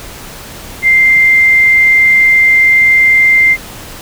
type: tone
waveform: sine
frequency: 2093 Hz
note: C7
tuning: in tune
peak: -4 dBFS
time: 0.82-3.57 s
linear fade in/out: 50 ms
effects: pink hiss -29 dBFS RMS until 4.01 s